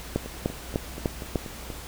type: two click trains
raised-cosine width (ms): 2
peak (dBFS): -10 / -22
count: 5 / 7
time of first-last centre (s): 0.16-1.358 / 0.26-1.702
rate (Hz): 3.34 / 4.16
effects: added 60 Hz sine -42 dBFS peak until 1.87 s + pink hiss -41 dBFS RMS until 1.87 s